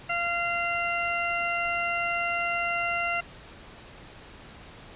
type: harmonic tone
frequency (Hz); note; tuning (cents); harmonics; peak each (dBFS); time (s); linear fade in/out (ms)
690; F5; -21; 1 / 2 / 3 / 4; -31 / -31 / -31 / -31; 0.09-3.21; 10
effects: pink hiss -47 dBFS RMS until 4.95 s + resampled to 8000 Hz